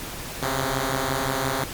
5% pulse beating tone pair, 130.81 / 136.51 Hz, C3 / C#3, 0 / -26 cents, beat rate 5.7 Hz, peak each -15 dBFS, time 0.42-1.64 s, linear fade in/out 2 ms, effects pink hiss -34 dBFS RMS until 1.73 s + MP3 96 kbps

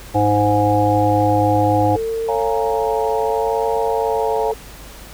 harmonic tone, 103.83 Hz, G#2, in tune, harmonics 1 / 3 / 5 / 7 / 8, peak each -19 / -19 / -19 / -19 / -19 dBFS, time 0.14-1.97 s, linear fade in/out 20 ms
sine tone with vibrato, 448 Hz, A4, 31 cents sharp, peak -19 dBFS, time 1.95-4.54 s, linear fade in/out 10 ms, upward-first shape sine, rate 0.69 Hz, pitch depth 21 cents each way
sine chord, Bb minor seventh, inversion first, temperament equal, 554.4 / 698.5 / 830.6 / 932.3 Hz, Db5 / F5 / Ab5 / Bb5, 0 / 0 / 0 / 0 cents, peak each -24 dBFS, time 2.28-4.52 s, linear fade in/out 10 ms
effects added 50 Hz sine -39 dBFS peak until 5.13 s + pink hiss -39 dBFS RMS until 5.13 s

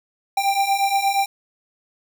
square beating tone pair, 784 / 792.5 Hz, G5 / G5, 0 / +19 cents, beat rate 8.5 Hz, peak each -23 / -20 dBFS, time 0.37-1.26 s, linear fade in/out 5 ms, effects none

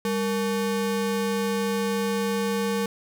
square ring-modulated tone, 332.1 Hz, E4, 13 cents sharp, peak -21 dBFS, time 0.05-2.86 s, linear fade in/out 2 ms, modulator 133 Hz, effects none

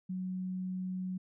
sine tone, 185 Hz, F#3, in tune, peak -34 dBFS, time 0.09-1.18 s, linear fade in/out 10 ms, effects none

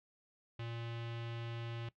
square tone with low-pass filter, 116.54 Hz, A#2, in tune, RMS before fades -43 dBFS, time 0.59-1.89 s, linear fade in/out 5 ms, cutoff 3100 Hz, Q 2.4, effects noise-tail reverb RT60 0.1 s tail -18 dB re dry

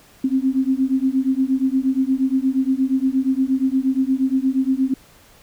sine beating tone pair, 260 / 268.5 Hz, C4 / C4, -11 / +45 cents, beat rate 8.5 Hz, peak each -19 dBFS, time 0.24-4.94 s, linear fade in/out 5 ms, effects pink hiss -50 dBFS RMS until 5.42 s

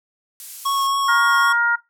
violet noise, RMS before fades -30 dBFS, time 0.4-0.87 s, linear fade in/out 0 ms
square tone with vibrato, 1100 Hz, C#6, 14 cents flat, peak -19 dBFS, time 0.65-1.53 s, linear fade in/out 10 ms, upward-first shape triangle, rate 3.8 Hz, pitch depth 13 cents each way
harmonic tone, 471 Hz, A#4, 18 cents sharp, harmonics 2 / 3 / 4, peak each -23 / -16 / -27 dBFS, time 1.08-1.76 s, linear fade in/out 10 ms
effects noise-tail reverb RT60 0.2 s tail -19 dB re dry + low-pass 12000 Hz 12 dB/octave

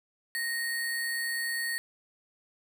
sine tone with sample-and-hold, 1864.7 Hz, A#6, in tune, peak -29 dBFS, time 0.35-1.78 s, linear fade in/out 0 ms, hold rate 6300 Hz, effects none

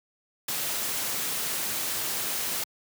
white noise, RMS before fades -30 dBFS, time 0.48-2.64 s, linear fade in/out 5 ms, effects high-pass 100 Hz 12 dB/octave

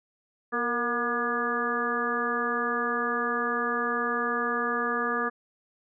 harmonic tone with a mistuned harmonic, 240.6 Hz, B3, 45 cents flat, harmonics 1 / 2 / 3 / 4 / 5 / 6 / 7, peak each -34 / -32 / -37 / -40 / -29 / -38 / -31 dBFS, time 0.52-5.3 s, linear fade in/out 20 ms, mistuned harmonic 2, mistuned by -50 cents, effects none

